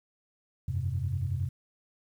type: chord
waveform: sine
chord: F suspended second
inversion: none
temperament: equal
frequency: 87.31 / 98 / 130.81 Hz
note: F2 / G2 / C3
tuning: 0 / 0 / 0 cents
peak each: -32 dBFS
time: 0.68-1.49 s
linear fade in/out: 5 ms
effects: tanh soft clip ceiling -19 dBFS + 10-bit